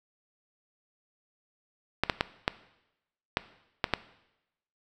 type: clicks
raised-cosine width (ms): 0.3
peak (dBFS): -7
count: 7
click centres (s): 2.036 / 2.098 / 2.209 / 2.479 / 3.371 / 3.842 / 3.937
effects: noise-tail reverb RT60 0.9 s tail -17 dB re dry